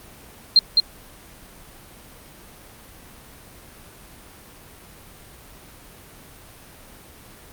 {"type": "tone with echo", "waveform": "sine", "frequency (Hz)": 4186, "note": "C8", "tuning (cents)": 0, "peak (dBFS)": -8, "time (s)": [0.56, 0.59], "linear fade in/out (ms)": 2, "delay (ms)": 210, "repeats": 1, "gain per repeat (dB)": -3, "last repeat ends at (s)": 0.8, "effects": ["pink hiss -45 dBFS RMS until 7.52 s", "Opus 32 kbps"]}